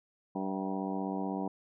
harmonic tone with a mistuned harmonic, 96 Hz, G2, 36 cents flat, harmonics 2 / 3 / 4 / 5 / 6 / 7 / 8 / 9 / 10, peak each -36 / -37 / -42 / -44 / -48 / -44 / -41 / -49 / -44 dBFS, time 0.35-1.48 s, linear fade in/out 5 ms, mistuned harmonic 6, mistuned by +50 cents, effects none

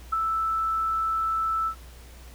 sine tone with ADSR envelope, 1318.5 Hz, E6, in tune, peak -19 dBFS, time 0.12-1.75 s, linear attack 13 ms, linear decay 8 ms, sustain -4 dB, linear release 82 ms, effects added 60 Hz sine -43 dBFS peak until 2.34 s + pink hiss -51 dBFS RMS until 2.34 s

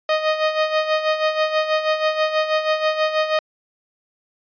sawtooth tone with tremolo, 622 Hz, D#5, 1 cent flat, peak -11 dBFS, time 0.09-3.39 s, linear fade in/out 2 ms, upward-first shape sine, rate 6.2 Hz, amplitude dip 65%, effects resampled to 11025 Hz

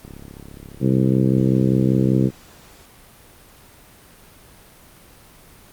click train, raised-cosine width 3 ms, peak -25 dBFS, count 78, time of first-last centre 0.05-2.282 s, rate 34.5 Hz
harmonic tone, 65.2 Hz, C2, 5 cents flat, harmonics 2 / 3 / 4 / 5 / 6 / 7 / 8, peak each -18 / -19 / -23 / -22 / -27 / -29 / -32 dBFS, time 0.8-2.31 s, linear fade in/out 50 ms
effects pink hiss -47 dBFS RMS until 5.72 s + Opus 32 kbps

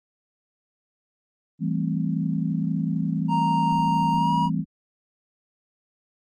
sine chord, A minor seventh, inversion second, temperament equal, 164.81 / 196 / 220 / 261.6 Hz, E3 / G3 / A3 / C4, 0 / 0 / 0 / 0 cents, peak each -25 / -28 / -30 / -30 dBFS, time 1.59-4.65 s, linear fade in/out 50 ms
triangle tone with pitch glide, 932.3 to 959.1 Hz, A#5 to A#5, 0 to +49 cents, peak -19 dBFS, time 3.28-4.5 s, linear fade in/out 50 ms, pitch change +49 cents, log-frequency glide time 4.13-4.33 s
effects Opus 32 kbps

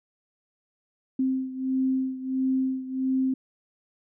sine beating tone pair, 261.6 / 263.1 Hz, C4 / C4, 0 / +10 cents, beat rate 1.5 Hz, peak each -25 / -29 dBFS, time 1.19-3.34 s, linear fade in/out 5 ms, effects none

